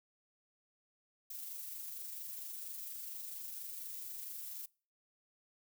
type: noise with amplitude modulation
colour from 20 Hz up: violet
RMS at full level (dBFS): -44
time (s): 1.3-4.66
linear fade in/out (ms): 5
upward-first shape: sine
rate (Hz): 24.3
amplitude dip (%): 30
effects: noise-tail reverb RT60 0.4 s tail -24 dB re dry